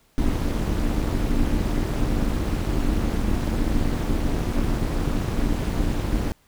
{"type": "noise with amplitude modulation", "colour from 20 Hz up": "brown", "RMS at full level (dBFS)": -19, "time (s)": [0.18, 6.32], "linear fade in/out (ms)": 0, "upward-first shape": "sine", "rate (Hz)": 262, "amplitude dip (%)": 80, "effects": ["pink hiss -61 dBFS RMS until 6.47 s"]}